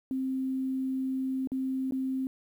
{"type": "tone with dropouts", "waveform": "sine", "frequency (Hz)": 263, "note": "C4", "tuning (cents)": 9, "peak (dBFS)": -28, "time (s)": [0.11, 2.27], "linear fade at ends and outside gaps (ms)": 1, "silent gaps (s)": [[1.473, 1.518], [1.91, 1.922]], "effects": ["10-bit"]}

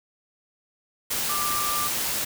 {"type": "tone in noise", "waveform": "sine", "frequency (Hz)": 1184, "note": "D6", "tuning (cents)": 14, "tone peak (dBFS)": -27, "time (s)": [1.29, 1.88], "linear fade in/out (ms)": 10, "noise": "white", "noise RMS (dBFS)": -27, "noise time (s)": [1.1, 2.25], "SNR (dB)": -3, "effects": []}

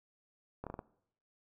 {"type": "slowing click train", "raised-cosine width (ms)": 1, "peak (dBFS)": -27, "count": 5, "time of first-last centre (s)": [0.64, 0.791], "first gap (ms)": 27, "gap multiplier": 1.23, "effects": ["noise-tail reverb RT60 0.7 s tail -20 dB re dry"]}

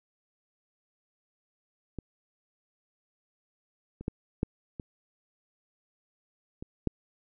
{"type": "clicks", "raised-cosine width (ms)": 3, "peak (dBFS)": [-23, -28, -17, -13, -24, -26, -13], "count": 7, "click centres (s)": [1.987, 4.01, 4.081, 4.431, 4.798, 6.625, 6.873], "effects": []}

